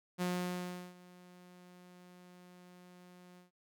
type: tone with ADSR envelope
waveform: sawtooth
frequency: 179.4 Hz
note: F3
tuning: 47 cents sharp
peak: -28 dBFS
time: 0.18-3.51 s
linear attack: 37 ms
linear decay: 720 ms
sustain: -23 dB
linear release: 130 ms
effects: noise-tail reverb RT60 0.1 s tail -24 dB re dry